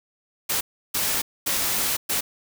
white noise bursts at uneven times, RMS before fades -24 dBFS, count 4, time 0.49-0.61 / 0.94-1.22 / 1.46-1.97 / 2.09-2.21 s, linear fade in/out 10 ms, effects none

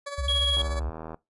20% pulse tone with tremolo, 568 Hz, C#5, 42 cents sharp, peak -26 dBFS, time 0.06-0.8 s, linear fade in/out 10 ms, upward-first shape sine, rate 17 Hz, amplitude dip 60%
sine tone with vibrato, 66.4 Hz, C2, 26 cents sharp, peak -27 dBFS, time 0.18-0.9 s, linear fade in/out 5 ms, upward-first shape sine, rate 13 Hz, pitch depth 180 cents each way
triangle tone, 3312 Hz, G#7, 5 cents flat, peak -21 dBFS, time 0.28-0.62 s, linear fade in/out 5 ms
click train, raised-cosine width 1 ms, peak -24 dBFS, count 47, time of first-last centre 0.57-1.144 s, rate 80.1 Hz
effects noise-tail reverb RT60 0.2 s tail -20 dB re dry + resampled to 24000 Hz

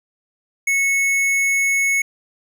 sine tone with hard clipping, 2200 Hz, C#7, 14 cents flat, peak -17 dBFS, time 0.67-2.02 s, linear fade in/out 5 ms, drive 12 dB, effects none

